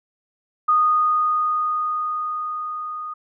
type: tone with level ramp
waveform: sine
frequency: 1235 Hz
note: D#6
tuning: 13 cents flat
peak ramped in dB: -13 to -28 dBFS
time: 0.68-3.14 s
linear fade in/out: 10 ms
effects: none